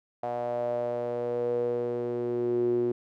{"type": "tone with band-pass filter sweep", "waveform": "sawtooth", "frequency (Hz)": 120.6, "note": "B2", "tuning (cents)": -41, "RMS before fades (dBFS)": -29, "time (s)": [0.23, 2.92], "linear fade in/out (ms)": 5, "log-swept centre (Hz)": [680, 340], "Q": 7.8, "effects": []}